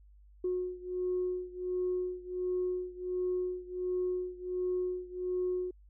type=beating tone pair; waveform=sine; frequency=363.1 / 364.5 Hz; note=F#4 / F#4; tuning=-33 / -26 cents; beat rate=1.4 Hz; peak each=-33 / -35 dBFS; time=0.44-5.71 s; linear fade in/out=5 ms; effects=tanh soft clip ceiling -24 dBFS + added 50 Hz sine -55 dBFS peak until 5.89 s